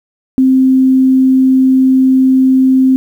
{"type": "tone", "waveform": "sine", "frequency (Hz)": 261.6, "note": "C4", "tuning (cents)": 0, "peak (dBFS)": -5, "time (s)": [0.38, 2.96], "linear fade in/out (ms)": 0, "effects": ["7-bit"]}